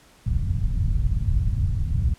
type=low-pass noise; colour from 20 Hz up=white; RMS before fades=-22 dBFS; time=0.26-2.14 s; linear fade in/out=5 ms; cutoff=110 Hz; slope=24 dB/octave; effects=pink hiss -54 dBFS RMS until 2.18 s + low-pass 11000 Hz 12 dB/octave